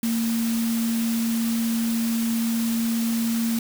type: tone in noise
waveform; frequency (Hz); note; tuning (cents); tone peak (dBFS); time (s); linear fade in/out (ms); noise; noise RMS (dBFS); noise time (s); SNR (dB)
sine; 229.2; A#3; -29; -21; 0.03-3.59; 2; white; -33; 0.03-3.59; +9
effects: none